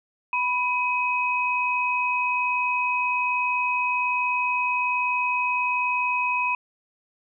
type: tone pair together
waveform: sine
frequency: 987.8 / 2531 Hz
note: B5 / D#7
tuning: 0 / +29 cents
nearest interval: octave + major third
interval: 1629 cents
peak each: -24 dBFS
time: 0.33-6.55 s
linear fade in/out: 2 ms
effects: none